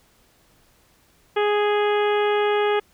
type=harmonic tone; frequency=415.3 Hz; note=G#4; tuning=in tune; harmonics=1 / 2 / 3 / 4 / 5 / 6 / 7 / 8; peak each=-19 / -25 / -29 / -31 / -33 / -35 / -36 / -37 dBFS; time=1.36-2.8 s; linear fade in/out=10 ms; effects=pink hiss -59 dBFS RMS until 2.93 s